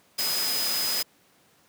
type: tone in noise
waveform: sine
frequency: 5020 Hz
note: D#8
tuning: 15 cents sharp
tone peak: -27 dBFS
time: 0.18-1.03 s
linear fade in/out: 10 ms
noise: white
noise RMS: -29 dBFS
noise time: 0.18-1.03 s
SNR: -1 dB
effects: pink hiss -61 dBFS RMS until 1.68 s + high-pass 150 Hz 12 dB/octave

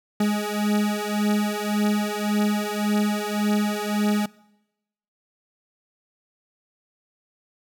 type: beating tone pair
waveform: 40% pulse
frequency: 207.7 / 209.5 Hz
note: G#3 / G#3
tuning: 0 / +15 cents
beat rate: 1.8 Hz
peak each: -23 dBFS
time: 0.2-4.26 s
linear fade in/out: 5 ms
effects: noise-tail reverb RT60 0.9 s tail -22 dB re dry

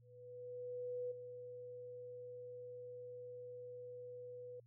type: tone with ADSR envelope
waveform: sine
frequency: 493.9 Hz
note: B4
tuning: in tune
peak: -39 dBFS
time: 0.01-4.6 s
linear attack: 1100 ms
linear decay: 11 ms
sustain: -9 dB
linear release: 5 ms
effects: added 118 Hz sine -63 dBFS peak until 4.66 s

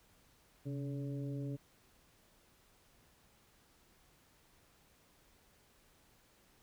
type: harmonic tone with a mistuned harmonic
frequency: 141.8 Hz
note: C#3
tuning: 40 cents sharp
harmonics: 1 / 2 / 3 / 4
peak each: -39 / -43 / -50 / -53 dBFS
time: 0.65-1.57 s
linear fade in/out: 20 ms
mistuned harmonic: 1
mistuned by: -86 cents
effects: pink hiss -68 dBFS RMS until 6.62 s

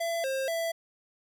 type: tone with pitch steps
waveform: square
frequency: 672 / 533 / 664 Hz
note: E5 / C5 / E5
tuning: +33 / +32 / +12 cents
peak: -29 dBFS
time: 0-0.72 s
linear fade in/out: 10 ms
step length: 240 ms
effects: none

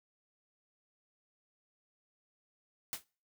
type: noise with exponential decay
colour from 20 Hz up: white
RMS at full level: -34 dBFS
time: 2.93-3.04 s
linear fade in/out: 0 ms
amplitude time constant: 23 ms
effects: noise-tail reverb RT60 0.4 s tail -25 dB re dry

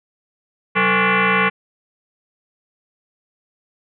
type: tone with frequency modulation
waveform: sine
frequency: 448.1 Hz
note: A4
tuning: 32 cents sharp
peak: -13 dBFS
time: 0.75-1.5 s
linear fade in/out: 20 ms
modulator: 318 Hz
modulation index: 6.8
effects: none

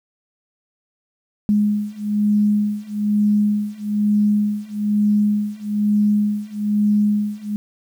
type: beating tone pair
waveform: sine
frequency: 207.7 / 208.8 Hz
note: G#3 / G#3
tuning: 0 / +10 cents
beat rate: 1.1 Hz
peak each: -19 / -18 dBFS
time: 1.49-7.56 s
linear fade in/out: 0 ms
effects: 8-bit

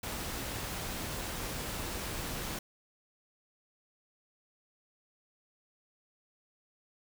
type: noise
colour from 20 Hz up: pink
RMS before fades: -38 dBFS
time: 0.03-2.59 s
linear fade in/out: 5 ms
effects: none

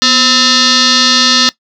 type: tone with frequency modulation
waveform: sine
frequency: 246.1 Hz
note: B3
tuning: 6 cents flat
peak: -6 dBFS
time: 0.02-1.49 s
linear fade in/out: 0 ms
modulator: 772 Hz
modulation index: 6.7
effects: noise-tail reverb RT60 0.1 s tail -19 dB re dry

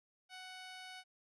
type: tone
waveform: 10% pulse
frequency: 743 Hz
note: F#5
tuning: 7 cents sharp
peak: -40 dBFS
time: 0.29-1.04 s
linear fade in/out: 50 ms
effects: resampled to 22050 Hz

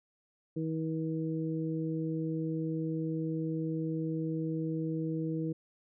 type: harmonic tone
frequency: 160 Hz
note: D#3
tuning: 49 cents sharp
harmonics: 1 / 2 / 3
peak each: -34 / -34 / -40 dBFS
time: 0.56-5.53 s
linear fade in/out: 10 ms
effects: none

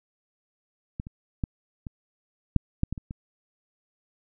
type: clicks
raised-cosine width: 5 ms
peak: -19 / -26 / -14 / -23 / -6 / -10 / -17 / -24 / -23 dBFS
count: 9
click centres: 0.999 / 1.069 / 1.438 / 1.868 / 2.563 / 2.834 / 2.926 / 2.978 / 3.109 s
effects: none

